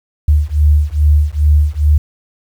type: beating tone pair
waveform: sine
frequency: 73.42 / 75.82 Hz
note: D2 / D#2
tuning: 0 / -44 cents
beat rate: 2.4 Hz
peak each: -11 dBFS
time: 0.28-1.98 s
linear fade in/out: 5 ms
effects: 7-bit